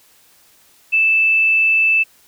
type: tone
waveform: sine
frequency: 2637 Hz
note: E7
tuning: in tune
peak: -11 dBFS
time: 0.92-2.04 s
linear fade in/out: 20 ms
effects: white hiss -52 dBFS RMS until 2.27 s